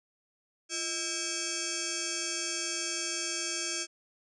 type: tone with frequency modulation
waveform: sine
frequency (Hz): 345.3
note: F4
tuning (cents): -20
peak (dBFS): -31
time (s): 0.69-3.87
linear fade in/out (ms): 50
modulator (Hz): 976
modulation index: 7.5
effects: none